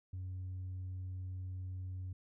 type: tone with tanh clipping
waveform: triangle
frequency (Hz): 92.5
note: F#2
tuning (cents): 0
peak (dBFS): -40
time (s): 0.13-2.13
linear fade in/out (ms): 5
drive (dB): 6
effects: none